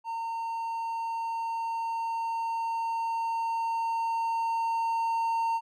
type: tone with level ramp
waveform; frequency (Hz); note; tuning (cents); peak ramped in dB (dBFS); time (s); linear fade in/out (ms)
triangle; 914; A#5; -34; -29 to -23; 0.04-5.61; 50
effects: none

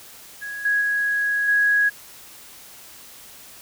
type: tone with level steps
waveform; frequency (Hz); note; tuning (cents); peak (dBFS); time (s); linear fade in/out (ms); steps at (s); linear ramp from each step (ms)
sine; 1661.2; G#6; 0; -29 / -17 / -19 / -15; 0.41-1.9; 20; 0.65 / 0.81 / 1.48; 5
effects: white hiss -44 dBFS RMS until 3.61 s

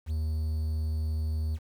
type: tone with quantisation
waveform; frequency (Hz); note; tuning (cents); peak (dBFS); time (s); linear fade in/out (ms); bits
triangle; 78.1; D#2; +7; -25; 0.06-1.59; 50; 9
effects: none

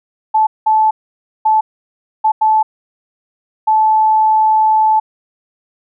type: tone bursts at uneven times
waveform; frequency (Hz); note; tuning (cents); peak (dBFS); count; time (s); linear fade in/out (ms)
sine; 870; A5; -20; -8; 6; 0.34-0.47 / 0.66-0.91 / 1.45-1.61 / 2.24-2.32 / 2.41-2.63 / 3.67-5; 10
effects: none

